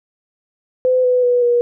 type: tone with pitch steps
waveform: sine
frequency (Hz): 509 / 499.4 / 490 / 480.7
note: C5 / B4 / B4 / B4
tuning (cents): -48 / +19 / -14 / -47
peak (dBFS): -11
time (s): 0.85-1.61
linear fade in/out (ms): 0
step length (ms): 190
effects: none